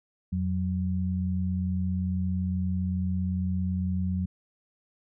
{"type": "tone pair together", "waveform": "sine", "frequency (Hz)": [87.31, 185], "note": ["F2", "F#3"], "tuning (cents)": [0, 0], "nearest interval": "octave + minor second", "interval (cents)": 1300, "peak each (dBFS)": -28, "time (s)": [0.32, 4.26], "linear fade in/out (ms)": 10, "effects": []}